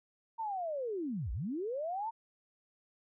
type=linear two-way sweep; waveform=sine; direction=down then up; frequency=928 to 46.74 to 928 Hz; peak=-34 dBFS; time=0.38-2.11 s; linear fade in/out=20 ms; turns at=1.32 s; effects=none